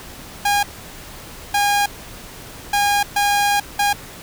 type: tone bursts at uneven times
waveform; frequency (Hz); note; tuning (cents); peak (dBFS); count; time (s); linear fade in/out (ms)
sawtooth; 815; G#5; -33; -11; 5; 0.45-0.63 / 1.54-1.86 / 2.73-3.03 / 3.16-3.6 / 3.79-3.93; 5
effects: pink hiss -37 dBFS RMS until 4.22 s